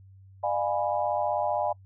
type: chord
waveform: sine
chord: D diminished seventh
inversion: none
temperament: equal with one note detuned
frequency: 602.8 / 698.5 / 830.6 / 987.8 Hz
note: D5 / F5 / Ab5 / Cb6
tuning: +45 / 0 / 0 / 0 cents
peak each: -29 / -30 / -29 / -34 dBFS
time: 0.43-1.73 s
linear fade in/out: 10 ms
effects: noise-tail reverb RT60 0.1 s tail -26 dB re dry + added 96 Hz sine -49 dBFS peak until 1.85 s